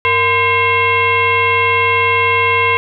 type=tone with frequency modulation; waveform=sine; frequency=1589 Hz; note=G6; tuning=23 cents sharp; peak=-10 dBFS; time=0.05-2.77 s; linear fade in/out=0 ms; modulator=562 Hz; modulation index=2.1; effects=none